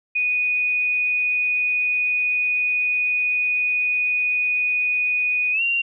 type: tone with pitch glide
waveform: sine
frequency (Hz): 2477 to 2764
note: D#7 to F7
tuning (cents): -8 to -19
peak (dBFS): -18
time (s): 0.15-5.82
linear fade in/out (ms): 10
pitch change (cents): +189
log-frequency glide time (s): 5.52-5.62
effects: none